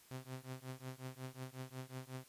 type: tone with tremolo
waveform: sawtooth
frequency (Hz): 129.7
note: C3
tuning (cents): -15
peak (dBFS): -38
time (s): 0.11-2.24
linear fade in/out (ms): 0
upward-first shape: triangle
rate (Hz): 5.5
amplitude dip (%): 100
effects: white hiss -64 dBFS RMS until 2.28 s + resampled to 32000 Hz